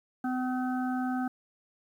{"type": "harmonic tone", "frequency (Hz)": 254.2, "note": "C4", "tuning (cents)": -50, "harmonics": [1, 3, 5, 6], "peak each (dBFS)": [-29, -35, -42, -41], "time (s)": [0.24, 1.28], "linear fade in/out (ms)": 5, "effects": ["10-bit"]}